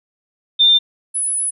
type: tone pair in turn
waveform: sine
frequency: 3596 / 10127 Hz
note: A7 / D#9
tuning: +37 / +29 cents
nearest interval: octave + tritone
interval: 1792 cents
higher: second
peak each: -8 / -17 dBFS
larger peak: first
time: 0.59-0.79 / 1.14-1.51 s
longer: second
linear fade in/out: 20 ms
effects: none